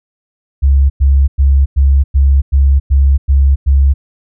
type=tone bursts; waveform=sine; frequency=68.6 Hz; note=C#2; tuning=17 cents flat; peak=-5 dBFS; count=9; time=0.62-3.94 s; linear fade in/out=20 ms; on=280 ms; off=100 ms; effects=none